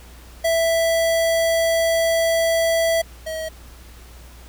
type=tone pair in turn; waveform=square; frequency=660 / 638.6 Hz; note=E5 / D#5; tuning=+2 / +45 cents; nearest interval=minor second; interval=57 cents; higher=first; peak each=-17 / -26 dBFS; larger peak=first; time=0.44-3.02 / 3.26-3.49 s; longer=first; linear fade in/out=10 ms; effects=added 60 Hz sine -41 dBFS peak until 4.48 s + pink hiss -47 dBFS RMS until 4.48 s